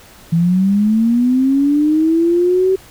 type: linear sweep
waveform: sine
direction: up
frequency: 163.1 to 383.2 Hz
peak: -10 dBFS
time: 0.32-2.76 s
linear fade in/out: 10 ms
effects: pink hiss -42 dBFS RMS until 2.9 s